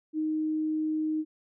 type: tone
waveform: sine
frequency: 311.1 Hz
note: D#4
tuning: in tune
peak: -26 dBFS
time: 0.13-1.25 s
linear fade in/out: 50 ms
effects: none